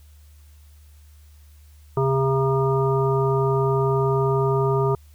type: harmonic tone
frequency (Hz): 134.6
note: C3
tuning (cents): +49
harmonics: 1 / 3 / 5 / 7 / 9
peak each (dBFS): -21 / -21 / -31 / -28 / -29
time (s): 1.97-4.95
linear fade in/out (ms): 2
effects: added 74 Hz sine -46 dBFS peak until 5.14 s + white hiss -60 dBFS RMS until 5.14 s